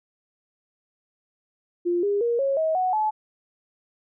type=tone with pitch steps; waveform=sine; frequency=349.2 / 405.8 / 471.5 / 548 / 636.7 / 739.9 / 859.8 Hz; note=F4 / G#4 / A#4 / C#5 / D#5 / F#5 / A5; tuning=0 / -40 / +20 / -20 / +40 / 0 / -40 cents; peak=-20 dBFS; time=1.85-3.11 s; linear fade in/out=20 ms; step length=180 ms; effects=none